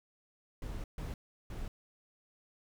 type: noise bursts at uneven times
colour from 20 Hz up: brown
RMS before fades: -40 dBFS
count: 3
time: 0.62-0.84 / 0.98-1.14 / 1.5-1.68 s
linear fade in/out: 2 ms
effects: none